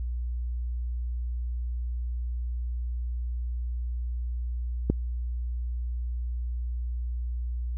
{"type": "click", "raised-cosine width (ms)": 3, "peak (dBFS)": -9, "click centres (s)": 4.9, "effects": ["added 60 Hz sine -28 dBFS peak until 7.77 s"]}